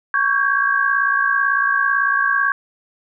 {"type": "tone cluster", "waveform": "sine", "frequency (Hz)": [1121, 1576, 1634], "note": ["C#6", "G6", "G#6"], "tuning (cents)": [19, 9, -29], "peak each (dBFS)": -19, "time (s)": [0.14, 2.52], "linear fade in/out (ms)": 2, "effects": []}